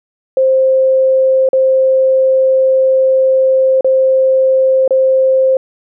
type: tone with dropouts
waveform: sine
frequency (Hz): 526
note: C5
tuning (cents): +9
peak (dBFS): -7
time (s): 0.37-5.57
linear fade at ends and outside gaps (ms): 2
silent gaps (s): 1.489-1.531 / 3.809-3.845 / 4.878-4.907
effects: none